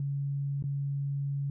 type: tone with dropouts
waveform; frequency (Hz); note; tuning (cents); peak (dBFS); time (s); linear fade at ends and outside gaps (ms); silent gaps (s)
sine; 140.2; C#3; +20; -29; 0-1.5; 2; 0.625-0.639
effects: none